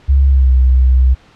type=tone with pitch glide; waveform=sine; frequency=68.2 to 64 Hz; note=C#2 to C2; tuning=-28 to -38 cents; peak=-6 dBFS; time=0.08-1.15 s; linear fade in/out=20 ms; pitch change=-110 cents; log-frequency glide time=0.28-0.51 s; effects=pink hiss -46 dBFS RMS until 1.35 s + low-pass 4000 Hz 12 dB/octave